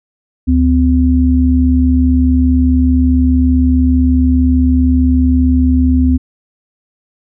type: tone pair together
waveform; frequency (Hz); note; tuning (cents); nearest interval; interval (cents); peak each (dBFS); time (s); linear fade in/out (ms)
sine; 73.42 / 255.5; D2 / C4; 0 / -41; octave + minor seventh; 2159; -10; 0.47-6.18; 20
effects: none